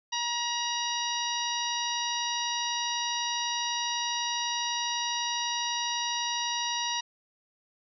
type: harmonic tone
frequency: 952 Hz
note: A#5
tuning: 36 cents sharp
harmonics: 1 / 2 / 3 / 4 / 5 / 6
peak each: -33 / -38 / -35 / -35 / -39 / -35 dBFS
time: 0.12-7.01 s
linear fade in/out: 10 ms
effects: none